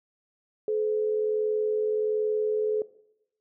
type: tone pair together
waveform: sine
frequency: 429.7 / 511 Hz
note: A4 / C5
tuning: -41 / -41 cents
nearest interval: minor third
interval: 300 cents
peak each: -24 / -35 dBFS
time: 0.68-2.82 s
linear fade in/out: 2 ms
effects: noise-tail reverb RT60 0.8 s tail -18 dB re dry